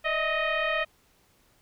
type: tone with frequency modulation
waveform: sine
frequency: 607 Hz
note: D#5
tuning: 43 cents flat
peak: -24 dBFS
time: 0.04-0.85 s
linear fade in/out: 20 ms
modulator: 625 Hz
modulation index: 3.6
effects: pink hiss -64 dBFS RMS until 1.61 s